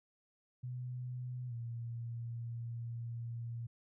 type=tone with pitch glide; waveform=sine; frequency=124.8 to 117.12 Hz; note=B2 to A#2; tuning=+19 to +9 cents; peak=-39 dBFS; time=0.63-3.67 s; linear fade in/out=10 ms; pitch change=-110 cents; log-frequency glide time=1.48-1.53 s; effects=none